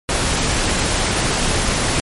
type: noise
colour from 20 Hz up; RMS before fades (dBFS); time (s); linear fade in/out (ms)
pink; -18; 0.09-2; 0
effects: MP3 48 kbps